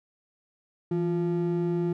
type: ring-modulated tone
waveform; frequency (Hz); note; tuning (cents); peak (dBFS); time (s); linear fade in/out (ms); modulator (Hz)
triangle; 258.6; C4; -20; -19; 0.91-1.93; 5; 91.7
effects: none